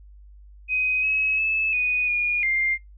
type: tone with pitch steps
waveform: sine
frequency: 2513 / 2563 / 2608 / 2482 / 2437 / 2106 Hz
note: D#7 / E7 / E7 / D#7 / D#7 / C7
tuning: +17 / -49 / -19 / -5 / -37 / +11 cents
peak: -20 dBFS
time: 0.68-2.78 s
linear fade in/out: 50 ms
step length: 350 ms
effects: noise-tail reverb RT60 0.2 s tail -24 dB re dry + added 50 Hz sine -44 dBFS peak until 2.97 s